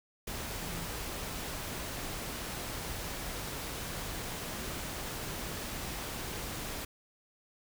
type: tone in noise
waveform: sine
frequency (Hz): 170.4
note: F3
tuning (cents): -42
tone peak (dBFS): -43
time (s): 0.62-0.88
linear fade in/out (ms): 5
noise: pink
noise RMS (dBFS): -39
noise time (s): 0.27-6.85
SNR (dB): -7
effects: none